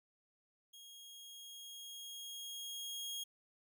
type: tone with level ramp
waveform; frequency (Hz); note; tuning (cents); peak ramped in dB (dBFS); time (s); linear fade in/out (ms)
sawtooth; 3270; G#7; -28; -51 to -37; 0.73-3.24; 10
effects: none